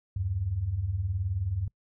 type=beating tone pair; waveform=sine; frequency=77.78 / 96.78 Hz; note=D#2 / G2; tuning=0 / -22 cents; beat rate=19 Hz; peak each=-34 / -28 dBFS; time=0.16-1.68 s; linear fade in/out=5 ms; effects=noise-tail reverb RT60 0.1 s tail -26 dB re dry